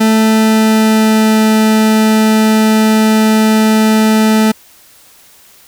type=tone with pitch glide; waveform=40% pulse; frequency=220 to 218.1 Hz; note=A3 to A3; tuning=0 to -15 cents; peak=-6 dBFS; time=0-4.52 s; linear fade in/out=10 ms; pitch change=-15 cents; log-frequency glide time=0.14-1.46 s; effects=white hiss -43 dBFS RMS until 5.67 s